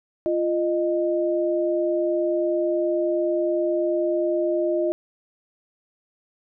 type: tone pair together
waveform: sine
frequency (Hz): 346.1 / 616.7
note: F4 / D#5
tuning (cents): -16 / -16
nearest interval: minor seventh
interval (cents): 1000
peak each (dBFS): -22 / -23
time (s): 0.26-4.92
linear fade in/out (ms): 0
effects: none